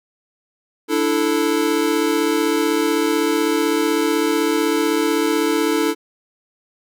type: chord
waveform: square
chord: D suspended second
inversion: none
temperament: equal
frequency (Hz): 293.7 / 329.6 / 440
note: D4 / E4 / A4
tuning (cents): 0 / 0 / 0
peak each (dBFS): -22 / -21 / -21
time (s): 0.88-5.95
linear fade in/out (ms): 50
effects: none